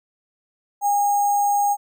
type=tone with sample-and-hold; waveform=sine; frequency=813 Hz; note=G#5; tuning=37 cents flat; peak=-16 dBFS; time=0.81-1.77 s; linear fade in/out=50 ms; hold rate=7350 Hz; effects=none